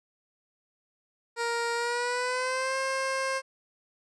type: tone with pitch glide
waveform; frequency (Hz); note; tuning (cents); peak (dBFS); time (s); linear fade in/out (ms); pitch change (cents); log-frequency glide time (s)
15% pulse; 468.6 to 532.1; A#4 to C5; +9 to +29; -21; 1.36-3.42; 50; +220; 1.74-2.77
effects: resampled to 22050 Hz